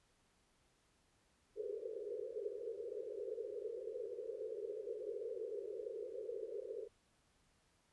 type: band-pass noise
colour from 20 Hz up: pink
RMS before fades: -45 dBFS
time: 1.55-6.89 s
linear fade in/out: 50 ms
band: 390 to 510 Hz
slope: 96 dB/octave
effects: pink hiss -75 dBFS RMS until 7.92 s + resampled to 24000 Hz